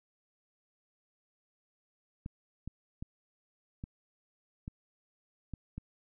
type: clicks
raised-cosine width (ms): 5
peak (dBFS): -27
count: 7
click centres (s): 2.261 / 2.676 / 3.025 / 3.839 / 4.679 / 5.537 / 5.78
effects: none